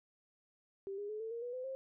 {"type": "tone with pitch steps", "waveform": "sine", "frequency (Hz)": [392, 409.4, 427.5, 446.4, 466.2, 486.8, 508.4, 530.9], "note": ["G4", "G#4", "A4", "A4", "A#4", "B4", "C5", "C5"], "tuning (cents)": [0, -25, -50, 25, 0, -25, -50, 25], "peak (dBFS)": -39, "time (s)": [0.87, 1.75], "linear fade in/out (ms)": 0, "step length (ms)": 110, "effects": []}